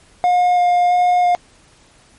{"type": "tone with vibrato", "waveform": "triangle", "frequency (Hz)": 713, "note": "F5", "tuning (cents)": 36, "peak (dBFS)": -9, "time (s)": [0.24, 1.35], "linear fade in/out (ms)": 0, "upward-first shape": "square", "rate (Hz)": 1.5, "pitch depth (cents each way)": 8, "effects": ["pink hiss -50 dBFS RMS until 2.18 s", "MP3 48 kbps"]}